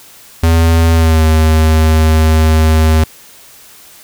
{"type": "tone with pitch glide", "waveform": "square", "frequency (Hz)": [82.41, 79.01], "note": ["E2", "D#2"], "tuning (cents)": [0, 27], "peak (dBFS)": -7, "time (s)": [0.43, 3.04], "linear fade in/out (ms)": 5, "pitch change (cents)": -73, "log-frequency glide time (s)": [0.92, 1.24], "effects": ["white hiss -39 dBFS RMS until 4.03 s"]}